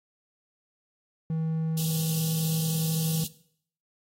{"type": "tone", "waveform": "triangle", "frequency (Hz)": 160.5, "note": "E3", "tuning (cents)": -46, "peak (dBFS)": -24, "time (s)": [1.3, 3.24], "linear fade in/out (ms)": 2}
{"type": "high-pass noise", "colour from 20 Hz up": "white", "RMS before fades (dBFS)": -34, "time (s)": [1.77, 3.27], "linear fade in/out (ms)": 5, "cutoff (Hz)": 2700, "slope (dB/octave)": 96}
{"effects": ["noise-tail reverb RT60 0.6 s tail -17 dB re dry", "AAC 48 kbps"]}